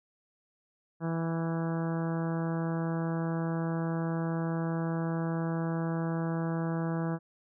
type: harmonic tone with a mistuned harmonic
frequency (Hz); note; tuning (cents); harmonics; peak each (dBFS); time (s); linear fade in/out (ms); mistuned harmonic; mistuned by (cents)
164.81; E3; 0; 1 / 2 / 3 / 4 / 5 / 6 / 7 / 8 / 9 / 10; -30 / -36 / -40 / -42 / -44 / -46 / -47 / -48 / -49 / -50; 1-7.19; 50; 8; +19
effects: none